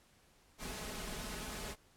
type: noise with comb filter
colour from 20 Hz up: pink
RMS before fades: -43 dBFS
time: 0.58-1.76 s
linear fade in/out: 50 ms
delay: 4.7 ms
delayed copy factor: +0.55
effects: pink hiss -67 dBFS RMS until 1.96 s + low-pass 12000 Hz 12 dB/octave